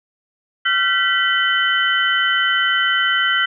sine tone cluster, 1370 / 1530 / 1966 / 3042 Hz, F6 / G6 / B6 / F#7, -34 / -42 / -8 / +47 cents, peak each -20 dBFS, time 0.65-3.46 s, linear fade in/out 10 ms, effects none

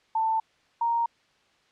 sine tone pair in turn, 889 / 932.2 Hz, A5 / A#5, +18 / 0 cents, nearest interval minor second, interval 82 cents, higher second, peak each -22 dBFS, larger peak neither, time 0.15-0.4 / 0.81-1.06 s, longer neither, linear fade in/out 5 ms, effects white hiss -64 dBFS RMS until 1.71 s + low-pass 4000 Hz 12 dB/octave

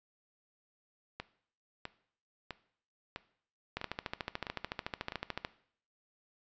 two click trains, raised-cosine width 0.3 ms, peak -19 / -23 dBFS, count 24 / 7, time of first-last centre 3.77-5.449 / 1.2-5.122 s, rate 13.7 / 1.53 Hz, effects noise-tail reverb RT60 0.6 s tail -17 dB re dry + resampled to 16000 Hz

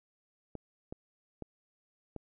clicks, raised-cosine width 2 ms, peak -27 dBFS, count 4, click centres 0.553 / 0.925 / 1.423 / 2.163 s, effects none

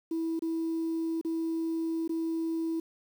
sine tone with dropouts, 327.1 Hz, E4, 13 cents flat, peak -27 dBFS, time 0.11-2.8 s, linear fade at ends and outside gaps 5 ms, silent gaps 0.393-0.421 / 1.213-1.248 / 2.078-2.093 s, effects tanh soft clip ceiling -25 dBFS + 9-bit

